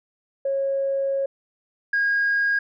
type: tone pair in turn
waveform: sine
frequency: 547 / 1632.5 Hz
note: C#5 / G#6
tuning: -23 / -30 cents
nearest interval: octave + perfect fifth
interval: 1893 cents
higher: second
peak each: -20 / -17 dBFS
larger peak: second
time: 0.45-1.26 / 1.93-2.59 s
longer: first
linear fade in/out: 5 ms
effects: tanh soft clip ceiling -15 dBFS